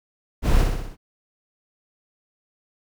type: noise with echo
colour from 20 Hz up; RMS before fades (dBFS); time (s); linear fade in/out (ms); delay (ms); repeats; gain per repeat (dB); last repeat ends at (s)
brown; -17; 0.42-0.66; 50; 62; 5; -4; 0.97
effects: none